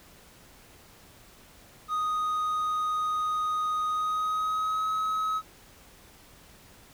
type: tone with pitch glide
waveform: triangle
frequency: 1244.5 to 1278.7 Hz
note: D#6 to D#6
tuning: 0 to +47 cents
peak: -24 dBFS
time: 1.88-5.42 s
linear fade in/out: 50 ms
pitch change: +47 cents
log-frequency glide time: 3.89-4.9 s
effects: pink hiss -54 dBFS RMS until 6.93 s